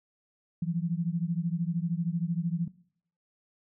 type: beating tone pair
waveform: sine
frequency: 164.81 / 177.81 Hz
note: E3 / F3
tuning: 0 / +31 cents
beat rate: 13 Hz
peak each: -30 dBFS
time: 0.62-2.68 s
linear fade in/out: 5 ms
effects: noise-tail reverb RT60 0.6 s tail -19 dB re dry